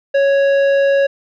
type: tone with tanh clipping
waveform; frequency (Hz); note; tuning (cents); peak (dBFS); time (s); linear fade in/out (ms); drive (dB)
sine; 554.4; C#5; 0; -12; 0.14-1.07; 10; 11
effects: none